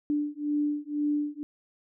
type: beating tone pair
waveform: sine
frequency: 293.7 / 295.7 Hz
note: D4 / D4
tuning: 0 / +12 cents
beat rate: 2 Hz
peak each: -29 dBFS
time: 0.1-1.43 s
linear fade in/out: 0 ms
effects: none